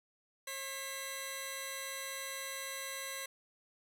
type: tone pair together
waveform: 10% pulse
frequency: 540 / 1999.1 Hz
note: C#5 / B6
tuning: -45 / +21 cents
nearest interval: octave + major seventh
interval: 2266 cents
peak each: -35 / -33 dBFS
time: 0.47-3.26 s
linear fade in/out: 5 ms
effects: none